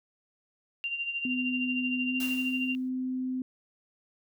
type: tone with tremolo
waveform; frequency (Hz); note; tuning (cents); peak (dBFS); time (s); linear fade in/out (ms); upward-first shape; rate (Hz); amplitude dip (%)
sine; 2776; F7; -11; -28; 0.84-2.75; 0; sine; 13; 60
type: tone with pitch glide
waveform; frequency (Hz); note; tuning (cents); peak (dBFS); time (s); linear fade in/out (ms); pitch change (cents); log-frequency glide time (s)
sine; 252.7 to 256.7; B3 to C4; +40 to -33; -29; 1.25-3.42; 2; +27; 2.08-2.15
type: noise with exponential decay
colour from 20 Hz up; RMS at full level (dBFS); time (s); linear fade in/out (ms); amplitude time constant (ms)
white; -38; 2.2-2.89; 2; 150
effects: none